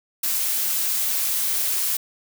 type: noise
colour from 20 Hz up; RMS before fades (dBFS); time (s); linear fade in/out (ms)
blue; -23; 0.23-1.97; 5
effects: none